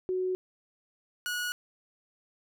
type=tone pair in turn; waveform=sine / sawtooth; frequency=370 / 1457.9 Hz; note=F#4 / F#6; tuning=0 / -26 cents; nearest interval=2 octaves; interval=2374 cents; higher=second; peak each=-27 dBFS; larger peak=neither; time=0.09-0.35 / 1.26-1.52 s; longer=neither; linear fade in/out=0 ms; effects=none